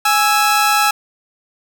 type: tone pair together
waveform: sawtooth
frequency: 830.6 / 1318.5 Hz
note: G#5 / E6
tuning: 0 / 0 cents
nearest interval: minor sixth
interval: 800 cents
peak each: -11 dBFS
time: 0.05-0.91 s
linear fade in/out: 5 ms
effects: none